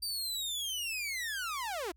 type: linear sweep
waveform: sawtooth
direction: down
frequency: 4700 to 311.4 Hz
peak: -31 dBFS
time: 0.02-1.92 s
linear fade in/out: 10 ms
effects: added 60 Hz sine -60 dBFS peak until 1.96 s